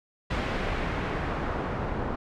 pink noise with low-pass filter sweep, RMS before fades -30 dBFS, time 0.3-2.16 s, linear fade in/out 10 ms, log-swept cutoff 2600 to 1100 Hz, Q 0.88, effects none

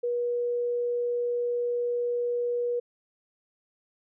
sine tone, 482.2 Hz, B4, 41 cents flat, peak -25 dBFS, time 0.03-2.8 s, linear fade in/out 10 ms, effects none

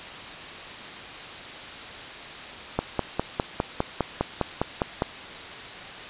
click train, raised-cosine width 1 ms, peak -8 dBFS, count 12, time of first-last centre 2.79-5.021 s, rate 4.93 Hz, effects white hiss -38 dBFS RMS until 6.09 s + resampled to 8000 Hz

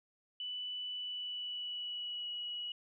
sine tone with pitch glide, 2979 to 2921 Hz, F#7 to F#7, +11 to -23 cents, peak -38 dBFS, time 0.4-2.72 s, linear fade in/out 2 ms, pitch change -34 cents, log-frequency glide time 0.89-2.39 s, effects none

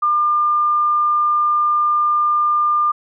sine tone, 1200 Hz, D6, 37 cents sharp, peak -13 dBFS, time 0.02-2.92 s, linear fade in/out 10 ms, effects none

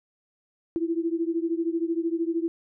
sine beating tone pair, 328.4 / 341.4 Hz, E4 / F4, -6 / -39 cents, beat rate 13 Hz, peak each -26 / -28 dBFS, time 0.76-2.48 s, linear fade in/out 0 ms, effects none

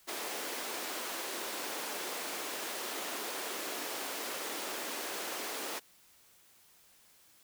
pink high-pass noise, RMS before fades -39 dBFS, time 0.07-5.8 s, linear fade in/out 20 ms, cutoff 310 Hz, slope 24 dB/octave, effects white hiss -63 dBFS RMS until 7.43 s

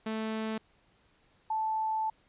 sawtooth / sine tone pair in turn, 219.7 / 876.3 Hz, A3 / A5, -2 / -7 cents, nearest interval 2 octaves, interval 2395 cents, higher second, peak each -28 dBFS, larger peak neither, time 0.06-0.58 / 1.5-2.1 s, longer second, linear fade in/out 5 ms, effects pink hiss -67 dBFS RMS until 2.28 s + resampled to 8000 Hz

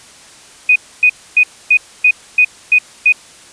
sine tone bursts, 2489 Hz, D#7, in tune, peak -5 dBFS, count 8, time 0.69-3.124 s, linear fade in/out 5 ms, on 68 ms, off 270 ms, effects white hiss -40 dBFS RMS until 3.52 s + resampled to 22050 Hz

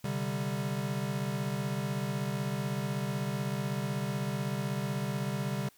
square chord, C suspended second, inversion none, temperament equal, 130.81 / 146.83 / 196 Hz, C3 / D3 / G3, 0 / 0 / 0 cents, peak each -36 / -37 / -36 dBFS, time 0.04-5.69 s, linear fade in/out 5 ms, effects white hiss -63 dBFS RMS until 5.77 s

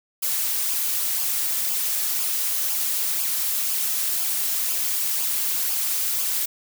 blue noise with flanger, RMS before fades -24 dBFS, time 0.22-6.46 s, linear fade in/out 10 ms, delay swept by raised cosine 0.5 to 4.6 ms, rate 2 Hz, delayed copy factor -0.5, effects none

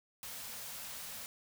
white band-stop noise, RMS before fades -45 dBFS, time 0.23-1.26 s, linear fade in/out 0 ms, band 270 to 430 Hz, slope 96 dB/octave, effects none

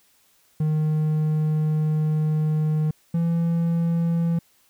triangle tone pair in turn, 154.4 / 167.9 Hz, D#3 / E3, -13 / +32 cents, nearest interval minor second, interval 145 cents, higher second, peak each -17 dBFS, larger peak neither, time 0.6-2.91 / 3.14-4.39 s, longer first, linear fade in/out 5 ms, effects white hiss -61 dBFS RMS until 4.69 s

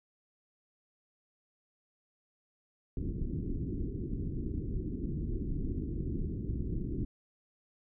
pink low-pass noise, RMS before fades -35 dBFS, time 2.97-7.05 s, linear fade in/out 2 ms, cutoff 370 Hz, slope 48 dB/octave, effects none

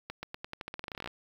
accelerating click train, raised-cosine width 0.3 ms, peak -22 dBFS, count 19, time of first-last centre 0.1-1.075 s, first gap 130 ms, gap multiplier 0.88, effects 8-bit

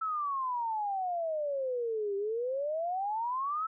sine exponential two-way sweep, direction down then up, 1325 to 392 to 1325 Hz, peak -30 dBFS, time 0.01-3.67 s, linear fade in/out 10 ms, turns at 2.16 s, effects none

